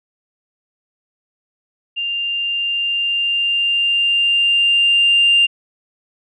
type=tone with level ramp; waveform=sine; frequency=2794 Hz; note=F7; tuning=in tune; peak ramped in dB=-19 to -8 dBFS; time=1.96-5.47 s; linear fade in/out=20 ms; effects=tanh soft clip ceiling -5 dBFS